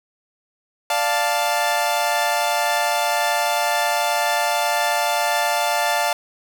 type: chord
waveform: sawtooth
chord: D minor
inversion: none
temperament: equal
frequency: 587.3 / 698.5 / 880 Hz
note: D5 / F5 / A5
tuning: 0 / 0 / 0 cents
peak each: -21 / -18 / -18 dBFS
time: 0.9-6.13 s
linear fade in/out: 2 ms
effects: none